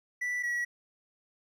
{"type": "tone pair in turn", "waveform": "triangle", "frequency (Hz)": [1968, 1927.5], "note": ["B6", "B6"], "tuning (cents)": [-7, -43], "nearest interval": "unison", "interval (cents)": 36, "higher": "first", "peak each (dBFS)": [-28, -27], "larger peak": "second", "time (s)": [[0.21, 0.43], [0.43, 0.65]], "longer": "neither", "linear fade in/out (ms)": 10, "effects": []}